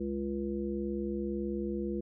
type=harmonic tone; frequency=69.1 Hz; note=C#2; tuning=5 cents flat; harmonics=1 / 3 / 5 / 7; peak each=-42 / -35 / -35 / -41 dBFS; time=0-2.01 s; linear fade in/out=10 ms; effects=none